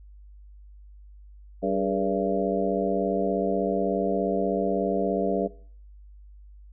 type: harmonic tone with a mistuned harmonic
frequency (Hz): 96.6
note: G2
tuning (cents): -25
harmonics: 2 / 3 / 4 / 5 / 6 / 7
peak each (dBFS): -30 / -30 / -30 / -30 / -30 / -30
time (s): 1.62-5.48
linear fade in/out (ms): 20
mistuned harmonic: 4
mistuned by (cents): +92
effects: noise-tail reverb RT60 0.5 s tail -20 dB re dry + added 50 Hz sine -45 dBFS peak until 6.72 s